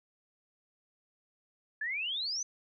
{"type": "exponential sweep", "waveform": "sine", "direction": "up", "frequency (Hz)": [1682, 6240], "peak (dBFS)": -32, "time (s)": [1.81, 2.43], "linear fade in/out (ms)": 5, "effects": []}